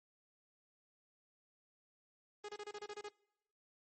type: tone bursts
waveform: sawtooth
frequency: 415.3 Hz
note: G#4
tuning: in tune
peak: -40 dBFS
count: 9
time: 2.44-3.087 s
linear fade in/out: 5 ms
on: 47 ms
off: 28 ms
effects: noise-tail reverb RT60 0.9 s tail -24 dB re dry + MP3 32 kbps